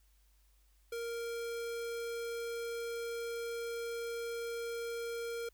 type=tone; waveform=square; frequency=466.2 Hz; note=A#4; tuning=in tune; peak=-38 dBFS; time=0.92-5.49 s; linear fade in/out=5 ms; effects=added 50 Hz sine -65 dBFS peak until 5.53 s + white hiss -74 dBFS RMS until 5.53 s